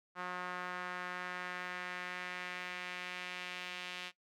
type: tone with band-pass filter sweep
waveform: sawtooth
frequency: 180.2 Hz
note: F#3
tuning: 45 cents flat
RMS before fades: -43 dBFS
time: 0.15-4.12 s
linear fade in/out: 50 ms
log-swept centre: 1300 to 2900 Hz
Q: 1.8
effects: noise-tail reverb RT60 0.1 s tail -18 dB re dry